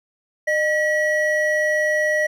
triangle tone pair together, 610 / 1926 Hz, D#5 / B6, -34 / -44 cents, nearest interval octave + minor sixth, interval 1990 cents, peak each -18 dBFS, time 0.47-2.27 s, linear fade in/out 10 ms, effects none

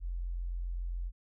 sine tone, 43.65 Hz, F1, in tune, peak -33 dBFS, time 0-1.12 s, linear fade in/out 50 ms, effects none

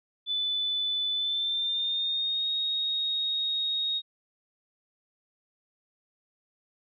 sine tone with pitch glide, 3496 to 3747 Hz, A7 to A#7, -12 to +8 cents, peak -26 dBFS, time 0.26-4.02 s, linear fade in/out 50 ms, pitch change +120 cents, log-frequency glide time 1.13-2.51 s, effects none

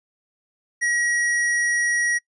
square tone, 1907 Hz, A#6, 39 cents sharp, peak -20 dBFS, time 0.81-2.19 s, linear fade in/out 20 ms, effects noise-tail reverb RT60 0.1 s tail -25 dB re dry + resampled to 24000 Hz

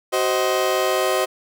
30% pulse chord, C diminished, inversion second, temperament just, 376.7 / 523.3 / 627.9 Hz, Gb4 / C5 / Eb5, +31 / 0 / +16 cents, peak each -20 dBFS, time 0.12-1.26 s, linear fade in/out 20 ms, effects none

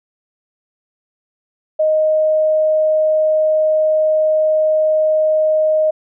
sine tone, 622.3 Hz, D#5, in tune, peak -11 dBFS, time 1.79-5.91 s, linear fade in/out 10 ms, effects none

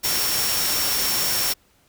sine tone in noise, 5490 Hz, F8, 31 cents flat, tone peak -26 dBFS, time 0.03-1.54 s, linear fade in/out 20 ms, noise white, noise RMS -23 dBFS, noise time 0.03-1.54 s, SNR -6 dB, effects pink hiss -60 dBFS RMS until 1.88 s

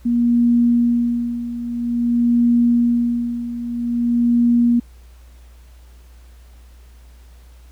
sine tone with tremolo, 238 Hz, A#3, 36 cents sharp, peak -11 dBFS, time 0.05-4.8 s, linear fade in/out 10 ms, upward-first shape sine, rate 0.5 Hz, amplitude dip 75%, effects added 60 Hz sine -41 dBFS peak until 7.71 s + pink hiss -55 dBFS RMS until 7.71 s

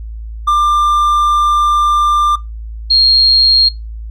triangle / sine tone pair in turn, 1191 / 4244 Hz, D6 / C8, +24 / +24 cents, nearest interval octave + minor seventh, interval 2200 cents, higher second, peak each -6 dBFS, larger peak neither, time 0.47-2.36 / 2.9-3.69 s, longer first, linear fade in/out 10 ms, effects noise-tail reverb RT60 0.2 s tail -21 dB re dry + added 55 Hz sine -23 dBFS peak until 4.1 s

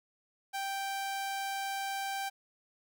sawtooth tone, 784 Hz, G5, in tune, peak -30 dBFS, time 0.53-2.3 s, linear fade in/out 20 ms, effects none

